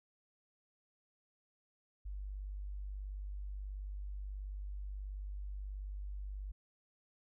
sine tone, 49.26 Hz, G1, 9 cents sharp, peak -40 dBFS, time 2.05-6.52 s, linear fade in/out 10 ms, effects none

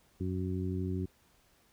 harmonic tone, 92.5 Hz, F#2, in tune, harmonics 1 / 2 / 3 / 4, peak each -34 / -37 / -39 / -40 dBFS, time 0.2-1.06 s, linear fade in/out 10 ms, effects pink hiss -67 dBFS RMS until 1.72 s

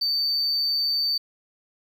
sine tone with amplitude modulation, 4574 Hz, D8, 47 cents flat, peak -17 dBFS, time 0.01-1.18 s, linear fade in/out 10 ms, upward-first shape sine, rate 140 Hz, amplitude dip 45%, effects tanh soft clip ceiling -19 dBFS + 9-bit

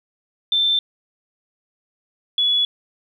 sine tone pair in turn, 3554 / 3401 Hz, A7 / G#7, +17 / +40 cents, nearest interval minor second, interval 77 cents, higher first, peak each -15 / -15 dBFS, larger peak neither, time 0.52-0.79 / 2.38-2.65 s, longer neither, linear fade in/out 2 ms, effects 9-bit

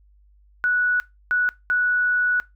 sine tone bursts at uneven times, 1473 Hz, F#6, 8 cents flat, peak -17 dBFS, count 3, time 0.64-1 / 1.31-1.49 / 1.7-2.4 s, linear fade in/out 0 ms, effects noise-tail reverb RT60 0.2 s tail -20 dB re dry + added 50 Hz sine -52 dBFS peak until 2.55 s

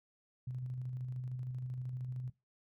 sine tone with tremolo, 126.6 Hz, B2, 43 cents sharp, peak -37 dBFS, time 0.47-2.3 s, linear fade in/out 5 ms, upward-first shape square, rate 13 Hz, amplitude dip 30%, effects noise-tail reverb RT60 0.2 s tail -18 dB re dry

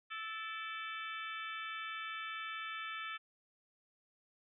harmonic tone with a mistuned harmonic, 438.5 Hz, A4, 6 cents flat, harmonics 3 / 4 / 5 / 6 / 7 / 8, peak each -44 / -46 / -48 / -50 / -51 / -52 dBFS, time 0.1-3.18 s, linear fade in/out 20 ms, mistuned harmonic 5, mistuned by +83 cents, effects none

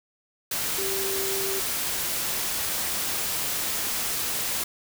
sine tone in noise, 388.9 Hz, G4, 14 cents flat, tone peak -30 dBFS, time 0.78-1.6 s, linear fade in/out 5 ms, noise white, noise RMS -28 dBFS, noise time 0.51-4.64 s, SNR -5 dB, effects none

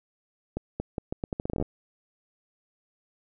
accelerating click train, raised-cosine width 2 ms, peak -16 dBFS, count 15, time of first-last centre 0.57-1.625 s, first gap 230 ms, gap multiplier 0.79, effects none

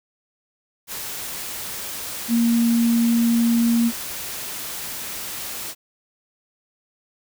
sine tone in noise, 233.1 Hz, A#3, in tune, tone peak -15 dBFS, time 2.28-3.92 s, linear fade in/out 50 ms, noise white, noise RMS -31 dBFS, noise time 0.87-5.75 s, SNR +13 dB, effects none

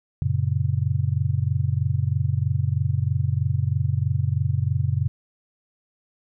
sine chord, F# major, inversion none, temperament just, 92.5 / 115.62 / 138.75 Hz, F#2 / A#2 / C#3, 0 / -14 / +2 cents, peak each -24 dBFS, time 0.22-5.08 s, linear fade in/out 0 ms, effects none

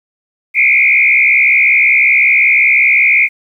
sine tone with frequency modulation, 2282 Hz, C#7, 50 cents sharp, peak -6 dBFS, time 0.54-3.29 s, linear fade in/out 50 ms, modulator 65.4 Hz, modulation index 2.8, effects 8-bit

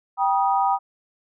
sine chord, G augmented, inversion none, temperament equal with one note detuned, 784 / 963 / 1244.5 Hz, G5 / B5 / D#6, 0 / -44 / 0 cents, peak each -20 / -22 / -25 dBFS, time 0.17-0.79 s, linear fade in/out 50 ms, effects none

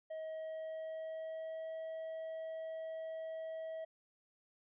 triangle tone with pitch glide, 635 to 643.9 Hz, D#5 to E5, +35 to -41 cents, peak -39 dBFS, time 0.1-3.85 s, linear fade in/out 10 ms, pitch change +24 cents, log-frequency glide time 0.23-1.72 s, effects resampled to 8000 Hz

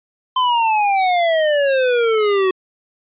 square exponential sweep, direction down, 1036 to 370.1 Hz, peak -14 dBFS, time 0.36-2.51 s, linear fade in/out 5 ms, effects resampled to 8000 Hz

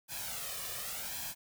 white noise with flanger, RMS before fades -40 dBFS, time 0.08-1.35 s, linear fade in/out 50 ms, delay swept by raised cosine 1.2 to 1.72 ms, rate 0.88 Hz, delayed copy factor +0.7, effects none

